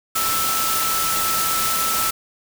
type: tone in noise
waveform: sine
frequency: 1318.5 Hz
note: E6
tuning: in tune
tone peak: -23 dBFS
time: 0.15-2.11 s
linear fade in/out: 10 ms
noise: white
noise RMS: -22 dBFS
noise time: 0.15-2.11 s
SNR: -4 dB
effects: none